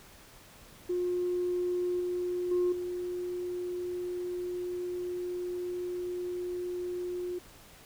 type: tone with level steps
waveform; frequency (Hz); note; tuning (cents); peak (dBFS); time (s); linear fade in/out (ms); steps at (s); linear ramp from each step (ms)
sine; 357.2; F4; +39; -27 / -29 / -23 / -32; 0.89-7.39; 10; 2 / 2.51 / 2.72; 5
effects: tanh soft clip ceiling -22 dBFS + pink hiss -54 dBFS RMS until 7.85 s